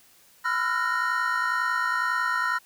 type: tone cluster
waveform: triangle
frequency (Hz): 1001 / 1340 / 1390 / 1452 / 1852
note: B5 / E6 / F6 / F#6 / A#6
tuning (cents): +23 / +28 / -9 / -33 / -12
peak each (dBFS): -28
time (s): 0.44-2.59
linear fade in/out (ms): 20
effects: white hiss -57 dBFS RMS until 2.65 s